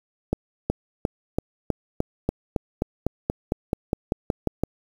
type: accelerating click train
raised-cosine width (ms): 2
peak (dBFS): -8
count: 18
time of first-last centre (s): 0.33-4.636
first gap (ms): 370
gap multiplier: 0.95
effects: 7-bit